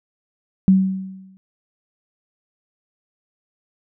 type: tone with exponential decay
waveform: sine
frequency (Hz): 190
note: F#3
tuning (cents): +46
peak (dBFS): -7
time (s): 0.68-1.37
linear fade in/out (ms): 0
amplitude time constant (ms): 150
effects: none